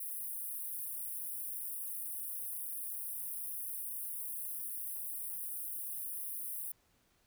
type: high-pass noise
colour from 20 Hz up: white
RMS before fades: -41 dBFS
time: 0-6.72 s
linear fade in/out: 5 ms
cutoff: 9200 Hz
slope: 96 dB/octave
effects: pink hiss -72 dBFS RMS until 7.26 s